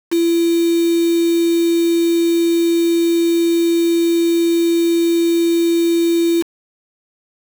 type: tone with quantisation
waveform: sine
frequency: 337 Hz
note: E4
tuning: 38 cents sharp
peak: -12 dBFS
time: 0.11-6.43 s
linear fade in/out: 20 ms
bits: 4
effects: none